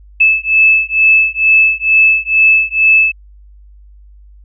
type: beating tone pair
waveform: sine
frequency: 2614 / 2616.2 Hz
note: E7 / E7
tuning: -15 / -14 cents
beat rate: 2.2 Hz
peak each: -10 dBFS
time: 0.2-3.12 s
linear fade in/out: 10 ms
effects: added 50 Hz sine -37 dBFS peak until 4.44 s